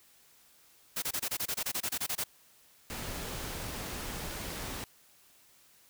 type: noise bursts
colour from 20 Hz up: white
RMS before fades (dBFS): -33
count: 15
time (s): 0.96-2.241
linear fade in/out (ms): 10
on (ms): 63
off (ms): 24
type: noise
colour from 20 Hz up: pink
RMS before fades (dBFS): -39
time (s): 2.9-4.84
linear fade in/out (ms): 0
effects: white hiss -62 dBFS RMS until 5.89 s